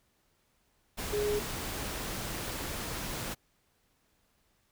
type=tone in noise; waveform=sine; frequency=416.4 Hz; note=G#4; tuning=5 cents sharp; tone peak=-28 dBFS; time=1.12-1.4 s; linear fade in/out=20 ms; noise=pink; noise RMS=-37 dBFS; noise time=0.97-3.35 s; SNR=+6 dB; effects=pink hiss -72 dBFS RMS until 4.71 s